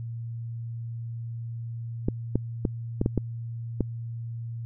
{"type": "clicks", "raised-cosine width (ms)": 3, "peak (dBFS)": -10, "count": 7, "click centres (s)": [2.085, 2.356, 2.652, 3.014, 3.061, 3.177, 3.807], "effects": ["added 116 Hz sine -32 dBFS peak until 4.65 s"]}